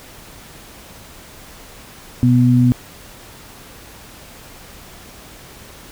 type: tone pair together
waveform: sine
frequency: 124.31 / 246.9 Hz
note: B2 / B3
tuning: +12 / 0 cents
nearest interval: octave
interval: 1188 cents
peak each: -12 dBFS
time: 2.23-2.72 s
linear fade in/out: 0 ms
effects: pink hiss -40 dBFS RMS until 5.91 s